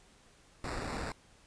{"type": "noise with sample-and-hold", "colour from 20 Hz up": "pink", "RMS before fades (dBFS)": -38, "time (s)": [0.64, 1.12], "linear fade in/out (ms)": 2, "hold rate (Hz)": 3150, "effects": ["pink hiss -62 dBFS RMS until 1.46 s", "resampled to 22050 Hz"]}